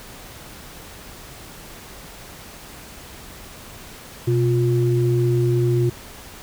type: tone pair together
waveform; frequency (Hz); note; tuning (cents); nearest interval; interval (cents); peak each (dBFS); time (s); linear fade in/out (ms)
sine; 124.91 / 353.3; B2 / F4; +20 / +20; octave + tritone; 1800; -17 / -20; 4.27-5.9; 10
effects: pink hiss -40 dBFS RMS until 6.42 s